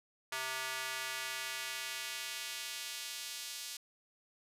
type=tone with high-pass filter sweep; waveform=square; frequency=131.1 Hz; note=C3; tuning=4 cents sharp; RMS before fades=-41 dBFS; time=0.32-3.77 s; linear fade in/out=5 ms; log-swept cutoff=1300 to 4200 Hz; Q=0.94; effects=resampled to 32000 Hz